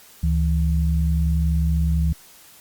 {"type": "tone pair together", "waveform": "sine", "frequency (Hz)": [72, 163.51], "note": ["D2", "E3"], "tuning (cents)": [-34, -14], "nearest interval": "octave + major second", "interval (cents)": 1420, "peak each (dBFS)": [-18, -22], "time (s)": [0.23, 2.13], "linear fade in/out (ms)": 5, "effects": ["white hiss -48 dBFS RMS until 2.6 s", "Opus 48 kbps"]}